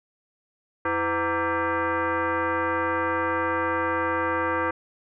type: tone with frequency modulation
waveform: sine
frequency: 329.6 Hz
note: E4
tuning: in tune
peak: -22 dBFS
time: 0.85-4.71 s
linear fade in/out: 5 ms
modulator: 418 Hz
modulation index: 3.5
effects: none